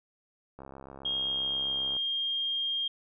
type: click train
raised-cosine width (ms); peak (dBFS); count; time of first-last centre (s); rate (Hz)
1; -31; 94; 0.59-1.966; 67.6
type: tone with pitch glide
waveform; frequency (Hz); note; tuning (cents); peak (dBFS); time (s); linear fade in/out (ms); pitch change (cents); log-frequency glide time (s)
sine; 3246 to 3218; G#7 to G7; -40 to +45; -28; 1.05-2.88; 5; -15; 1.2-1.77
effects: none